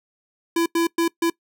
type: tone bursts at uneven times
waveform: square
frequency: 335.2 Hz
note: E4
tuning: 29 cents sharp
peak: -18 dBFS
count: 4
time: 0.56-0.66 / 0.75-0.87 / 0.98-1.08 / 1.22-1.3 s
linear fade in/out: 5 ms
effects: noise-tail reverb RT60 0.1 s tail -22 dB re dry